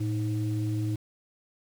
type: tone pair together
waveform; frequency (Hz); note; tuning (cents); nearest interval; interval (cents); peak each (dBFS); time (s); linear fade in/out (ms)
sine; 111.05 / 314.1; A2 / D#4; +16 / +16; octave + tritone; 1800; -26 / -31; 0-0.96; 10
effects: tanh soft clip ceiling -21 dBFS + 8-bit